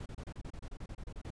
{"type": "noise bursts", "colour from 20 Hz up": "brown", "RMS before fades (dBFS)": -43, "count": 15, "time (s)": [0, 1.305], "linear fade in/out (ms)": 5, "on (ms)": 59, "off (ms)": 30, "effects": ["resampled to 22050 Hz"]}